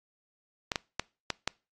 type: clicks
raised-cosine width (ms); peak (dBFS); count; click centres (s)
0.2; -11; 5; 0.718 / 0.758 / 0.996 / 1.303 / 1.476
effects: noise-tail reverb RT60 0.3 s tail -25 dB re dry + AAC 32 kbps